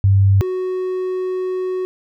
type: tone pair in turn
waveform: sine / triangle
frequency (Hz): 98 / 370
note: G2 / F#4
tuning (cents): 0 / 0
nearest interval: octave + major seventh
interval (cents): 2300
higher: second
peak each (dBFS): -9 / -17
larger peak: first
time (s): 0.04-0.41 / 0.41-1.85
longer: second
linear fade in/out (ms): 0
effects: none